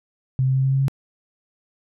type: tone with pitch steps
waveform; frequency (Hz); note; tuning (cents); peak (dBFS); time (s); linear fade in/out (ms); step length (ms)
sine; 130.81 / 131.87 / 132.94 / 134.02 / 135.11 / 136.21; C3 / C3 / C3 / C3 / C#3 / C#3; 0 / +14 / +28 / +42 / -44 / -30; -16; 0.39-0.882; 0; 82
effects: none